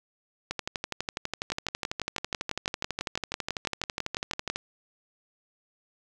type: two click trains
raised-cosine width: 0.2 ms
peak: -12 / -13 dBFS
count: 19 / 50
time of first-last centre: 1.52-4.5 / 0.51-4.56 s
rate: 6.04 / 12.1 Hz
effects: none